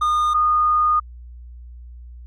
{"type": "tone pair in turn", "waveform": ["triangle", "sine"], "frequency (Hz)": [1221, 1227.2], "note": ["D#6", "D#6"], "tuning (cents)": [-33, -24], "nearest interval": "unison", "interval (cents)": 9, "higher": "second", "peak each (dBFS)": -14, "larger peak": "neither", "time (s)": [[0.01, 0.34], [0.34, 1]], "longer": "second", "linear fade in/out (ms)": 10, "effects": ["added 60 Hz sine -36 dBFS peak until 2.26 s"]}